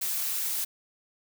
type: noise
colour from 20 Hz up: blue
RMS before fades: -30 dBFS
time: 0.01-0.65 s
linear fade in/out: 10 ms
effects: none